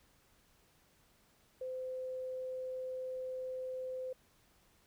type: tone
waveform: sine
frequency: 514 Hz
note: C5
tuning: 31 cents flat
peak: -38 dBFS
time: 1.61-4.13 s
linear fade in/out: 5 ms
effects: pink hiss -69 dBFS RMS until 4.86 s